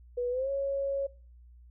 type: tone with pitch glide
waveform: sine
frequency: 489.1 to 552.2 Hz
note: B4 to C#5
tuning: -17 to -7 cents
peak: -28 dBFS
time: 0.17-1.07 s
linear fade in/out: 10 ms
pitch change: +210 cents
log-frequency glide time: 0.3-0.5 s
effects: noise-tail reverb RT60 0.4 s tail -21 dB re dry + added 60 Hz sine -51 dBFS peak until 1.7 s